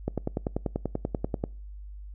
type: click train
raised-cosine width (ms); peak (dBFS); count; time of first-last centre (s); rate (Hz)
2; -14; 15; 0.08-1.439; 10.3
effects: noise-tail reverb RT60 0.4 s tail -25 dB re dry + added 50 Hz sine -39 dBFS peak until 2.14 s